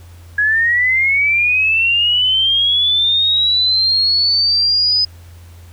sine linear sweep, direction up, 1661.2 to 5030 Hz, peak -11 dBFS, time 0.38-5.05 s, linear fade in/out 5 ms, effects added 86 Hz sine -36 dBFS peak until 5.72 s + pink hiss -48 dBFS RMS until 5.72 s

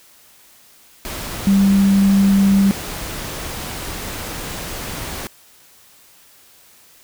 sine tone in noise, 196.6 Hz, G3, 5 cents sharp, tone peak -10 dBFS, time 1.47-2.71 s, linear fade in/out 0 ms, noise pink, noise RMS -28 dBFS, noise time 1.05-5.27 s, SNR +15 dB, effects white hiss -49 dBFS RMS until 7.03 s

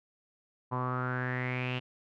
sawtooth tone with low-pass filter sweep, 126.1 Hz, B2, 36 cents sharp, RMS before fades -33 dBFS, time 0.71-1.8 s, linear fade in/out 20 ms, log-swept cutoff 1000 to 2900 Hz, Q 7.1, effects none

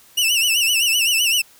sawtooth tone with vibrato, 2794 Hz, F7, in tune, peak -12 dBFS, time 0.17-1.42 s, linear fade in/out 10 ms, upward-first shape sine, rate 7.8 Hz, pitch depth 120 cents each way, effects white hiss -50 dBFS RMS until 1.59 s

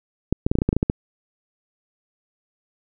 clicks, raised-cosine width 3 ms, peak -5 dBFS, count 11, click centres 0.326 / 0.465 / 0.515 / 0.554 / 0.587 / 0.619 / 0.69 / 0.729 / 0.766 / 0.829 / 0.899 s, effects none

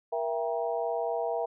harmonic tone with a mistuned harmonic, 157.8 Hz, D#3, 25 cents sharp, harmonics 3 / 4 / 5 / 6, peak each -32 / -31 / -35 / -39 dBFS, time 0.12-1.46 s, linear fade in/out 10 ms, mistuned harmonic 4, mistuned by +90 cents, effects none

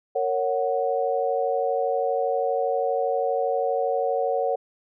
sine chord, F# major, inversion first, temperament just, 462.5 / 555 / 740 Hz, A#4 / C#5 / F#5, -14 / +2 / 0 cents, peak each -26 / -25 / -26 dBFS, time 0.15-4.56 s, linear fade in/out 10 ms, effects none

